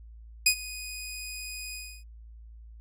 15% pulse tone with ADSR envelope, 2489 Hz, D#7, in tune, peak -10 dBFS, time 0.46-2.04 s, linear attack 5 ms, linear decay 81 ms, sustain -20 dB, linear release 300 ms, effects added 56 Hz sine -45 dBFS peak until 2.8 s

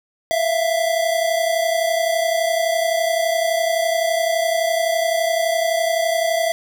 square tone pair together, 658.2 / 690 Hz, E5 / F5, -3 / -21 cents, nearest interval minor second, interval 82 cents, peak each -19 / -23 dBFS, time 0.31-6.52 s, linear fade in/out 0 ms, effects none

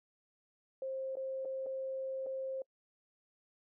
sine tone with dropouts, 530 Hz, C5, 22 cents sharp, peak -36 dBFS, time 0.82-2.62 s, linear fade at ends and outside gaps 2 ms, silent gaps 1.155-1.169 / 1.45-1.455 / 1.662-1.666 / 2.263-2.267 s, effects noise-tail reverb RT60 0.1 s tail -26 dB re dry

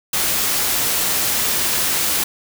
white noise, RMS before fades -19 dBFS, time 0.13-2.24 s, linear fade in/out 5 ms, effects none

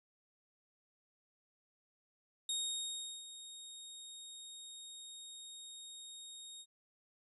25% pulse tone with ADSR envelope, 3729 Hz, A#7, in tune, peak -31 dBFS, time 2.49-6.66 s, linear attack 3 ms, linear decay 740 ms, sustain -14 dB, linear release 55 ms, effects resampled to 32000 Hz

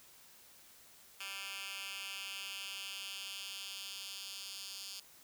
10% pulse tone with high-pass filter sweep, 196 Hz, G3, in tune, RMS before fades -45 dBFS, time 1.2-5 s, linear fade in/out 5 ms, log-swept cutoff 2200 to 4200 Hz, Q 2.1, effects white hiss -60 dBFS RMS until 5.23 s

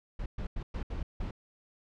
brown noise bursts at uneven times, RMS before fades -35 dBFS, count 6, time 0.19-0.26 / 0.38-0.47 / 0.56-0.63 / 0.74-0.83 / 0.9-1.03 / 1.2-1.31 s, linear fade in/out 5 ms, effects low-pass 4000 Hz 12 dB/octave

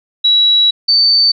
sine tone pair in turn, 3900 / 4557 Hz, B7 / C#8, -23 / +47 cents, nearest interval minor third, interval 270 cents, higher second, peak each -7 dBFS, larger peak neither, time 0.24-0.71 / 0.88-1.32 s, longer first, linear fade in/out 10 ms, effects none

